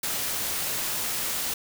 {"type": "noise", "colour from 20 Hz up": "white", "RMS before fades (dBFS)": -29, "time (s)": [0.03, 1.54], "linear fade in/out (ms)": 5, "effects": []}